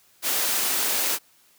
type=high-pass noise; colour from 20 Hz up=white; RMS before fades=-24 dBFS; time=0.22-1.19 s; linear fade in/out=50 ms; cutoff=270 Hz; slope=12 dB/octave; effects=white hiss -59 dBFS RMS until 1.58 s + high-pass 60 Hz 12 dB/octave